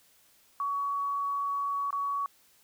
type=tone with dropouts; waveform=sine; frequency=1126 Hz; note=C#6; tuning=27 cents sharp; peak=-28 dBFS; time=0.6-2.26 s; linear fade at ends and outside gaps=1 ms; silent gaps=1.906-1.928 s; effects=white hiss -63 dBFS RMS until 2.63 s